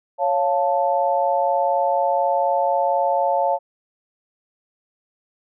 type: chord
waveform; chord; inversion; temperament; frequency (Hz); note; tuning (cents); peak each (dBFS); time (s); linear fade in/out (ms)
sine; Db augmented; none; equal; 554.4 / 698.5 / 880; Db5 / F5 / A5; 0 / 0 / 0; -21; 0.18-3.59; 50
effects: none